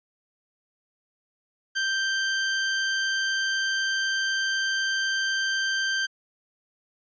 sawtooth tone, 1568 Hz, G6, in tune, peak -20 dBFS, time 1.75-6.07 s, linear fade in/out 20 ms, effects resampled to 16000 Hz

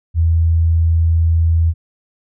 sine tone, 82.41 Hz, E2, in tune, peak -10 dBFS, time 0.14-1.74 s, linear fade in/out 50 ms, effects none

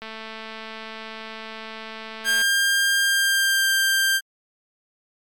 click train, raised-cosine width 0.3 ms, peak -20 dBFS, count 531, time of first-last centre 0.02-2.418 s, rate 221 Hz
sawtooth tone with pitch glide, 1600 to 1582.5 Hz, G6 to G6, +35 to +16 cents, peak -14 dBFS, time 2.24-4.21 s, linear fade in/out 50 ms, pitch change -19 cents, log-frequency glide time 3.02-3.7 s
effects MP3 96 kbps

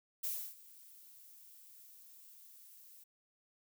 violet noise with ADSR envelope, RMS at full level -37 dBFS, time 0.23-3.04 s, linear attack 13 ms, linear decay 300 ms, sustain -21 dB, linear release 9 ms, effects none

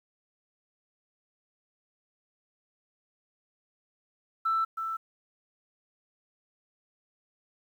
sine tone with echo, 1327 Hz, E6, 11 cents sharp, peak -23 dBFS, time 4.45-4.65 s, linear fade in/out 10 ms, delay 320 ms, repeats 1, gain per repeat -7 dB, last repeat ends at 4.97 s, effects tanh soft clip ceiling -20 dBFS + 10-bit

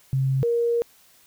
sine tone pair in turn, 133.6 / 470.2 Hz, C3 / A#4, +36 / +15 cents, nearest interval octave + minor seventh, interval 2179 cents, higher second, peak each -19 dBFS, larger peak neither, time 0.13-0.43 / 0.43-0.82 s, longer second, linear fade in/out 0 ms, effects white hiss -56 dBFS RMS until 1.26 s

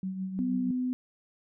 sine tone with tremolo, 188.8 Hz, F#3, 35 cents sharp, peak -29 dBFS, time 0.03-0.71 s, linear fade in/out 2 ms, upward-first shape triangle, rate 6.3 Hz, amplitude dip 55%
sine tone, 252.4 Hz, B3, 38 cents sharp, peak -27 dBFS, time 0.39-0.93 s, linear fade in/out 0 ms
effects none

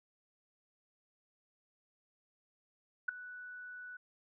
sine tone with ADSR envelope, 1482 Hz, F#6, 2 cents sharp, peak -26 dBFS, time 3.08-3.97 s, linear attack 9 ms, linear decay 6 ms, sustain -19 dB, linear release 6 ms, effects none

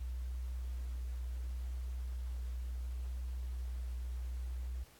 sine tone with vibrato, 61.74 Hz, B1, in tune, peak -37 dBFS, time 0-4.84 s, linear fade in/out 10 ms, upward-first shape sine, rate 0.69 Hz, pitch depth 13 cents each way, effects pink hiss -62 dBFS RMS until 4.99 s + AAC 64 kbps

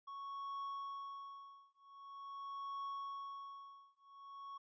triangle tone with tremolo, 1108.7 Hz, C#6, in tune, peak -39 dBFS, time 0.07-4.58 s, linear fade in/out 10 ms, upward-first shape triangle, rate 0.45 Hz, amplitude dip 100%, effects resampled to 16000 Hz

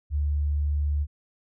sine tone, 73.2 Hz, D2, 5 cents flat, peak -22 dBFS, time 0.1-1.07 s, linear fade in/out 50 ms, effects none

